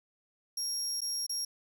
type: tone with dropouts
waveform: 30% pulse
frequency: 5588 Hz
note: F8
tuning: in tune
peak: -28 dBFS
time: 0.57-1.45 s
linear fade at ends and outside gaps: 5 ms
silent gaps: 1.007-1.016 / 1.266-1.294 s
effects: none